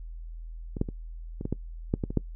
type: clicks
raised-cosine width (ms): 3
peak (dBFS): -21 / -12 / -22 / -21 / -17 / -14 / -11 / -15 / -21 / -10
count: 10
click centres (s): 0.768 / 0.814 / 0.888 / 1.411 / 1.454 / 1.526 / 1.939 / 2.038 / 2.105 / 2.173
effects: noise-tail reverb RT60 0.1 s tail -22 dB re dry + added 41 Hz sine -37 dBFS peak until 2.35 s